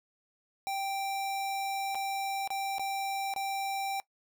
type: tone with dropouts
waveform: square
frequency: 784 Hz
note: G5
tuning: in tune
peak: -32 dBFS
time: 0.67-4 s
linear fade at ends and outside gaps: 0 ms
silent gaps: 1.947-1.953 / 2.475-2.504 / 2.783-2.795 / 3.338-3.362 s
effects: noise-tail reverb RT60 0.1 s tail -20 dB re dry